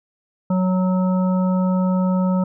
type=harmonic tone; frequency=185 Hz; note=F#3; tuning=in tune; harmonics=1 / 3 / 5 / 7; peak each=-16 / -26 / -30 / -33 dBFS; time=0.5-2.44 s; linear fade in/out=5 ms; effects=none